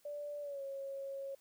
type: tone with pitch glide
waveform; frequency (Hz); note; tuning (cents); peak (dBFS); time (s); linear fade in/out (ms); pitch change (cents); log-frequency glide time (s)
sine; 584 to 548; D5 to C#5; -10 to -20; -40; 0.05-1.35; 5; -110; 0.41-0.62
effects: white hiss -70 dBFS RMS until 1.4 s